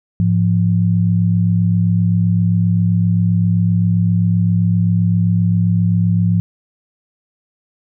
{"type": "tone pair together", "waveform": "sine", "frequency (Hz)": [105.8, 173.44], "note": ["G#2", "F3"], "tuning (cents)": [33, -12], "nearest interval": "major sixth", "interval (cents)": 855, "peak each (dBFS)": -14, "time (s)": [0.2, 6.4], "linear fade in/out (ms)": 0, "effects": []}